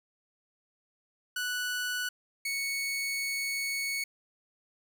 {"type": "tone pair in turn", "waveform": "sawtooth", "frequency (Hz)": [1480, 2217], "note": ["F#6", "C#7"], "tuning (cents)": [0, 0], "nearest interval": "perfect fifth", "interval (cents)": 700, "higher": "second", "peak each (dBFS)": -27, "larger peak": "neither", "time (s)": [[1.36, 2.09], [2.45, 4.04]], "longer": "second", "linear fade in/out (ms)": 5, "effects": []}